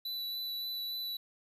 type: tone with vibrato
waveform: square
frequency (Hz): 3967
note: B7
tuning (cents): +7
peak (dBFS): -36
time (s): 0.05-1.17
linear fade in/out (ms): 5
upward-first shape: sine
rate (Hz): 3.5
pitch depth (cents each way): 11
effects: 11-bit